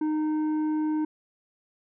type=tone with tanh clipping; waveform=sine; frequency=308.1 Hz; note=D#4; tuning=17 cents flat; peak=-25 dBFS; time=0.01-1.05 s; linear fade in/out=5 ms; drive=7 dB; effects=none